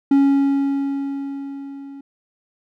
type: tone with level ramp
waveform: triangle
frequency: 277.2 Hz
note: C#4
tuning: in tune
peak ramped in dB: -8 to -32 dBFS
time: 0.11-2.01 s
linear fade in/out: 5 ms
effects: none